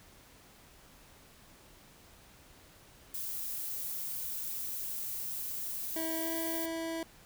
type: noise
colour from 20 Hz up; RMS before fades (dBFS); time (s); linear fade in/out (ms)
violet; -38; 3.14-6.66; 5
type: tone with pitch glide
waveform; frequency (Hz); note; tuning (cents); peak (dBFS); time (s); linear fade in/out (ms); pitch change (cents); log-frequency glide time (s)
25% pulse; 324 to 328; E4 to E4; -30 to -9; -31; 5.96-7.03; 2; +21; 6.17-6.33
effects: pink hiss -58 dBFS RMS until 7.25 s